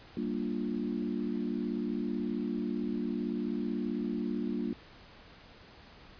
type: chord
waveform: sine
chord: G minor seventh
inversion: none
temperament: equal with one note detuned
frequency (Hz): 194.98 / 233.1 / 293.7 / 349.2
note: G3 / Bb3 / D4 / F4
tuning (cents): -9 / 0 / 0 / 0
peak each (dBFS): -37 / -34 / -37 / -39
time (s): 0.17-4.73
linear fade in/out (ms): 2
effects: pink hiss -54 dBFS RMS until 6.19 s + resampled to 11025 Hz